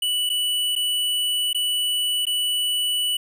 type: tone with dropouts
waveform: square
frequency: 2960 Hz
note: F#7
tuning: in tune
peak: -21 dBFS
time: 0.02-3.17 s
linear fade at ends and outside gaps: 5 ms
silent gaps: 0.293-0.299 / 0.754-0.761 / 1.531-1.546 / 2.254-2.267 s
effects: none